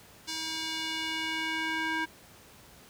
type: tone with band-pass filter sweep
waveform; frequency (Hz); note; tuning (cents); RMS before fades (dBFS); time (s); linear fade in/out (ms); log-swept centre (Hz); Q
square; 320; D#4; +49; -33; 0.27-2.06; 20; 5000 to 1600; 1.5
effects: pink hiss -54 dBFS RMS until 2.89 s + high-pass 60 Hz 12 dB/octave